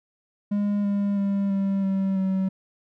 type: tone with pitch steps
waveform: triangle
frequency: 204.5 / 201.6 / 198.68 / 195.83 / 193.02 / 190.25 Hz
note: G#3 / G3 / G3 / G3 / G3 / F#3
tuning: -26 / +49 / +24 / -1 / -27 / +48 cents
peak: -19 dBFS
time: 0.51-2.49 s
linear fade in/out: 10 ms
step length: 330 ms
effects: none